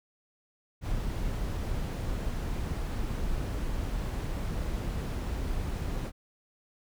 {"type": "noise", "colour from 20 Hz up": "brown", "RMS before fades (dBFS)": -32, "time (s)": [0.81, 6.12], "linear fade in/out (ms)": 50, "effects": []}